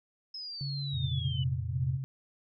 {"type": "exponential sweep", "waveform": "sine", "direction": "down", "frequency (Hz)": [5200, 2947], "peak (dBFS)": -38, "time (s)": [0.34, 1.44], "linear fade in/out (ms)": 5}
{"type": "tone with pitch glide", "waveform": "sine", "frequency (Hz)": [139.5, 133.12], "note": ["C#3", "C3"], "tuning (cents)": [11, 30], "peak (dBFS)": -33, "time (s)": [0.61, 2.04], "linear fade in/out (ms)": 0, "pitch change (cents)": -81, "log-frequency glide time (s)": [1.31, 1.43]}
{"type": "chord", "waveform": "sine", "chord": "F suspended fourth", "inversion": "none", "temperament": "equal", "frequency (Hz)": [87.31, 116.54, 130.81], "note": ["F2", "Bb2", "C3"], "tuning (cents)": [0, 0, 0], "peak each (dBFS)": -35, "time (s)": [0.91, 1.99], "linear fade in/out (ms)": 50}
{"effects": []}